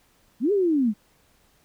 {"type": "linear two-way sweep", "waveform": "sine", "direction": "up then down", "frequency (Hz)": [196, 422.4, 196], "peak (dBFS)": -18, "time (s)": [0.4, 0.94], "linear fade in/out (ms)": 50, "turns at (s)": 0.52, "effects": ["pink hiss -62 dBFS RMS until 1.64 s"]}